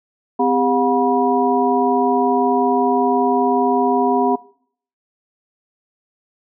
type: tone cluster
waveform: sine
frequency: 255.9 / 401.2 / 720 / 970 Hz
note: C4 / G4 / F#5 / B5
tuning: -38 / +40 / -47 / -31 cents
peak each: -19 dBFS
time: 0.39-4.36 s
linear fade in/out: 10 ms
effects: noise-tail reverb RT60 0.6 s tail -22 dB re dry